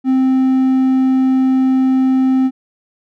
triangle tone, 261.5 Hz, C4, 1 cent flat, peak -8 dBFS, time 0.04-2.51 s, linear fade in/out 50 ms, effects none

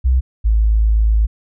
sine tone pair in turn, 63.7 / 54.07 Hz, C2 / A1, -46 / -30 cents, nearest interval minor third, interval 284 cents, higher first, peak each -10 dBFS, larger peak neither, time 0.04-0.21 / 0.44-1.27 s, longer second, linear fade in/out 20 ms, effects none

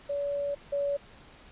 sine tone pair in turn, 570 / 567.5 Hz, C#5 / C#5, +48 / +41 cents, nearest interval unison, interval 7 cents, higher first, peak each -28 / -26 dBFS, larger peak second, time 0.09-0.55 / 0.72-0.97 s, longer first, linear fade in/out 10 ms, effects pink hiss -53 dBFS RMS until 1.51 s + resampled to 8000 Hz

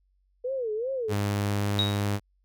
sine tone with vibrato, 478.2 Hz, A#4, 44 cents sharp, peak -27 dBFS, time 0.44-1.13 s, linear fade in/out 10 ms, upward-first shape sine, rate 2.6 Hz, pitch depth 210 cents each way
sawtooth tone, 101.8 Hz, G#2, 34 cents flat, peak -21 dBFS, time 1.08-2.2 s, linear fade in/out 50 ms
sine tone with exponential decay, 3797 Hz, A#7, 31 cents sharp, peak -20 dBFS, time 1.79-2.07 s, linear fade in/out 0 ms, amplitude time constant 59 ms
effects added 47 Hz sine -65 dBFS peak until 2.44 s

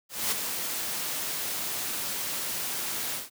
white noise with ADSR envelope, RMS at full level -26 dBFS, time 0.09-3.3 s, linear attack 230 ms, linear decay 9 ms, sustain -6 dB, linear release 160 ms, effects high-pass 100 Hz 12 dB/octave

